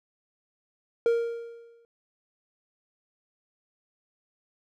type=tone with exponential decay; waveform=triangle; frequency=466.2 Hz; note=A#4; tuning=in tune; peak=-16 dBFS; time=1.06-1.85 s; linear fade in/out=1 ms; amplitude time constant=170 ms; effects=none